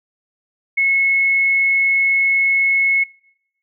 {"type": "tone", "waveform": "sine", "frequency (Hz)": 2186, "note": "C#7", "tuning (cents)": -25, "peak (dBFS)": -13, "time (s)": [0.77, 3.04], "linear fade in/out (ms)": 10, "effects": ["noise-tail reverb RT60 0.8 s tail -23 dB re dry"]}